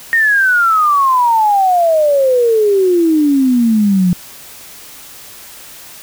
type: exponential sweep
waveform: sine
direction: down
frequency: 1864.7 to 174.61 Hz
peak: -8 dBFS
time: 0.13-4.13 s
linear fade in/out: 0 ms
effects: white hiss -35 dBFS RMS until 6.02 s